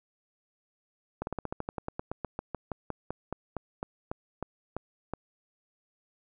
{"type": "slowing click train", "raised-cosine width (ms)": 1, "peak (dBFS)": -19, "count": 25, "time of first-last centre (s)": [1.22, 5.136], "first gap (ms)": 51, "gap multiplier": 1.09, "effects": []}